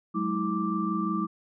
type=tone cluster; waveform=sine; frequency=186.4 / 212.1 / 322.2 / 1174 Hz; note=F#3 / G#3 / E4 / D6; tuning=+13 / +37 / -39 / -1 cents; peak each=-31 dBFS; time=0.14-1.27 s; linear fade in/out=20 ms; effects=none